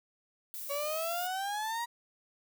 violet noise, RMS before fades -41 dBFS, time 0.54-1.27 s, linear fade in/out 0 ms
35% pulse exponential sweep, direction up, 559 to 960 Hz, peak -31 dBFS, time 0.69-1.86 s, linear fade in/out 20 ms
effects none

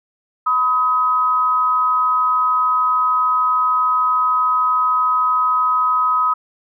sine tone pair together, 998.3 / 1265 Hz, B5 / D#6, +18 / +28 cents, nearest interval major third, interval 410 cents, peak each -21 / -14 dBFS, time 0.46-6.34 s, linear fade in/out 10 ms, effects none

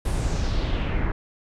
brown noise with low-pass filter sweep, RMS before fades -24 dBFS, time 0.05-1.12 s, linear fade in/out 5 ms, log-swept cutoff 11000 to 1700 Hz, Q 2.6, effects none

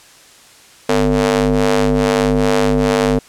sawtooth ring-modulated tone, 101.2 Hz, G#2, 44 cents flat, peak -5 dBFS, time 0.89-3.19 s, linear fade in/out 5 ms, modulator 353 Hz, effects white hiss -44 dBFS RMS until 3.28 s + low-pass 9000 Hz 12 dB/octave

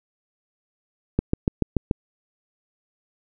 click train, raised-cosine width 3 ms, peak -6 dBFS, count 6, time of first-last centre 1.19-1.912 s, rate 6.93 Hz, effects none

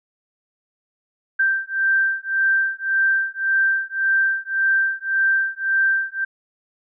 sine beating tone pair, 1568 / 1569.8 Hz, G6 / G6, 0 / +2 cents, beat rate 1.8 Hz, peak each -20 dBFS, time 1.39-6.25 s, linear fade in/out 10 ms, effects none

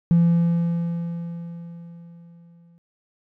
triangle tone with exponential decay, 169.8 Hz, F3, 48 cents flat, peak -9 dBFS, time 0.11-2.78 s, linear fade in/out 0 ms, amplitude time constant 580 ms, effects tanh soft clip ceiling -9 dBFS

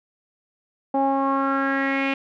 sawtooth tone with low-pass filter sweep, 272.4 Hz, C#4, 30 cents flat, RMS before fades -22 dBFS, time 0.94-2.14 s, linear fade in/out 5 ms, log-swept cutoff 750 to 2600 Hz, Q 5.1, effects none

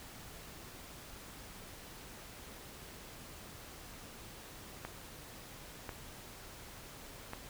clicks, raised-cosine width 0.5 ms, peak -26 dBFS, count 3, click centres 4.85 / 5.892 / 7.334 s, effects pink hiss -51 dBFS RMS until 7.49 s

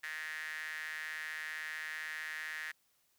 sawtooth tone with high-pass filter, 155.56 Hz, D#3, in tune, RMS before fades -42 dBFS, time 0.03-2.72 s, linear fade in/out 10 ms, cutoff 1800 Hz, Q 8.9, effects white hiss -74 dBFS RMS until 3.18 s

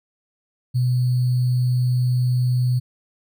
sine tone with sample-and-hold, 125 Hz, B2, 21 cents sharp, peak -16 dBFS, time 0.74-2.8 s, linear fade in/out 20 ms, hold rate 4410 Hz, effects none

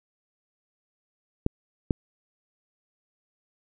clicks, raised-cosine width 3 ms, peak -9 dBFS, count 2, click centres 1.464 / 1.908 s, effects none

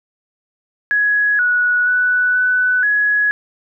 sine tone with pitch steps, 1674 / 1466 / 1485 / 1496 / 1679 Hz, G#6 / F#6 / F#6 / F#6 / G#6, +13 / -16 / +6 / +19 / +18 cents, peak -12 dBFS, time 0.91-3.31 s, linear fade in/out 0 ms, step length 480 ms, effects none

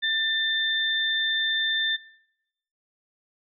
sine tone pair together, 1785 / 3570 Hz, A6 / A7, +24 / +24 cents, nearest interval octave, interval 1200 cents, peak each -25 dBFS, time 0.02-1.97 s, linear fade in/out 20 ms, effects noise-tail reverb RT60 0.9 s tail -24 dB re dry

